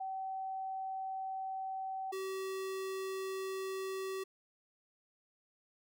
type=tone pair in turn; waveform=sine / square; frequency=765 / 382.5 Hz; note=G5 / G4; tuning=-42 / -42 cents; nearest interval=octave; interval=1200 cents; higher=first; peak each=-37 / -38 dBFS; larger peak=first; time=0-2.12 / 2.12-4.24 s; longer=neither; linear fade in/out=10 ms; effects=none